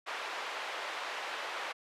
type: band-pass noise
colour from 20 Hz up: pink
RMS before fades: -39 dBFS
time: 0.06-1.73 s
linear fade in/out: 20 ms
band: 660 to 3000 Hz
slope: 12 dB/octave
effects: high-pass 400 Hz 12 dB/octave + resampled to 32000 Hz